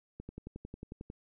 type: click train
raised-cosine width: 3 ms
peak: -30 dBFS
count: 11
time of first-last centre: 0.2-1.101 s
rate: 11.1 Hz
effects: none